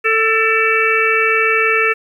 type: harmonic tone with a mistuned harmonic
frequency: 443.6 Hz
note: A4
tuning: 14 cents sharp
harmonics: 1 / 3 / 4 / 5 / 6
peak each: -18 / -18 / -18 / -18 / -18 dBFS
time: 0.04-1.94 s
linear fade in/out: 20 ms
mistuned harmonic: 5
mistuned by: +50 cents
effects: 8-bit